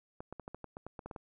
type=clicks; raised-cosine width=1 ms; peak=-29 dBFS; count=12; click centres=0.205 / 0.326 / 0.397 / 0.479 / 0.546 / 0.643 / 0.769 / 0.866 / 0.992 / 1.06 / 1.112 / 1.162 s; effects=none